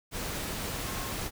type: tone in noise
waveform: sine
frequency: 1070 Hz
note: C6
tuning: 38 cents sharp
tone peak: -43 dBFS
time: 0.83-1.15 s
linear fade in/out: 50 ms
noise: pink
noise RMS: -35 dBFS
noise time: 0.11-1.31 s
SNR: -11 dB
effects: none